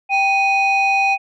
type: tone pair together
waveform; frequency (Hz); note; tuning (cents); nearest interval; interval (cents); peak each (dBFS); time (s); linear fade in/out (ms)
sine; 784 / 2487; G5 / D#7; 0 / -1; octave + minor sixth; 1999; -14; 0.09-1.18; 50
effects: tanh soft clip ceiling -10 dBFS